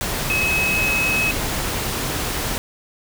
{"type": "tone in noise", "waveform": "sine", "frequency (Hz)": 2563, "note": "E7", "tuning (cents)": -49, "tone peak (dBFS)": -18, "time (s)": [0.3, 1.31], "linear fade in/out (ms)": 0, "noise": "pink", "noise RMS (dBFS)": -24, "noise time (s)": [0.01, 2.58], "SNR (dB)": 3, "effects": []}